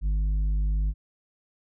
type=tone with tanh clipping; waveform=sine; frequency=50.9 Hz; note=G#1; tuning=34 cents flat; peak=-23 dBFS; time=0.01-0.94 s; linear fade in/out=50 ms; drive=6 dB; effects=none